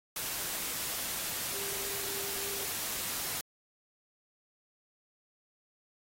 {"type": "tone in noise", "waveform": "sine", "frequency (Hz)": 397.5, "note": "G4", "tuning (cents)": 24, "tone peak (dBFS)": -45, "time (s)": [1.54, 2.65], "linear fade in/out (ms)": 2, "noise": "white", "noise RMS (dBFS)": -36, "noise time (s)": [0.16, 3.41], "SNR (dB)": -12, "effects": ["AAC 48 kbps"]}